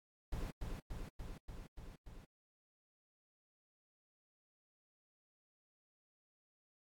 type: noise with echo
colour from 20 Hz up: brown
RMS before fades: -41 dBFS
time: 0.32-0.51 s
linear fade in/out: 5 ms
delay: 290 ms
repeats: 6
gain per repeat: -2 dB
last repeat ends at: 2.25 s
effects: AAC 64 kbps